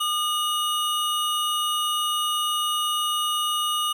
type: tone pair together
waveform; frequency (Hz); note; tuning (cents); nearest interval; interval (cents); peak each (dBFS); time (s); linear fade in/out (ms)
square; 1218 / 2908; D#6 / F#7; -37 / -31; octave + minor third; 1506; -26; 0-3.93; 10
effects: none